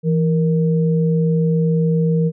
sine tone pair together, 164.81 / 467 Hz, E3 / A#4, 0 / +3 cents, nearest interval octave + tritone, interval 1803 cents, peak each -14 / -21 dBFS, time 0.03-2.32 s, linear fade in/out 50 ms, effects none

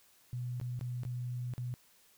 sine tone with dropouts, 123.3 Hz, B2, 2 cents flat, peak -35 dBFS, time 0.33-1.74 s, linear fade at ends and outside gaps 0 ms, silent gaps 0.6-0.613 / 0.792-0.811 / 1.034-1.051 / 1.537-1.58 s, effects white hiss -65 dBFS RMS until 2.17 s

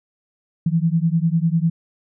sine beating tone pair, 161.2 / 171.2 Hz, E3 / F3, -38 / -34 cents, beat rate 10 Hz, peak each -18 / -19 dBFS, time 0.66-1.7 s, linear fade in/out 5 ms, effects none

